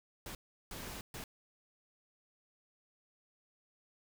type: noise bursts at uneven times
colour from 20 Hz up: pink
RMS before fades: -45 dBFS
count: 3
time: 0.26-0.35 / 0.71-1.01 / 1.14-1.24 s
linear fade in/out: 2 ms
effects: none